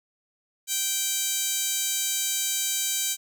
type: tone with high-pass filter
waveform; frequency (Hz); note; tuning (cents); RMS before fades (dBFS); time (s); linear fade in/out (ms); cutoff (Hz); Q
15% pulse; 780; G5; -9; -27; 0.67-3.17; 50; 5400; 1.8
effects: none